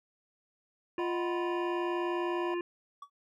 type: harmonic tone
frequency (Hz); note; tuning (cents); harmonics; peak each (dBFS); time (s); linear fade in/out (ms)
349.2; F4; 0; 1 / 3 / 5 / 7 / 8; -31 / -41 / -45 / -48 / -49; 0.98-2.61; 2
type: chord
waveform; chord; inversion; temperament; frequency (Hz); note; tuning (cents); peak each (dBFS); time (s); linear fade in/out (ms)
triangle; B major; first; equal; 622.3 / 740 / 987.8; D#5 / F#5 / B5; 0 / 0 / 0; -40 / -40 / -36; 0.99-2.54; 0
type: tone with exponential decay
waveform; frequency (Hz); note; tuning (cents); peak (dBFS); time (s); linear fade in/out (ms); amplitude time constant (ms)
triangle; 1138; C#6; +45; -37; 3.02-3.1; 5; 17
effects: none